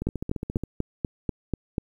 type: two click trains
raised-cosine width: 3 ms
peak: -17 / -12 dBFS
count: 10 / 8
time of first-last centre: 0.02-0.636 / 0.07-1.781 s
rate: 14.6 / 4.09 Hz
effects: 9-bit